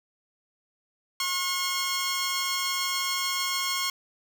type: tone pair together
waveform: 10% pulse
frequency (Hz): 1081.7 / 1440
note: C#6 / F#6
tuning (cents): -43 / -47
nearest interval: perfect fourth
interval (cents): 496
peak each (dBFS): -18 / -27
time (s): 1.2-3.9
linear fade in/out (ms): 2
effects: none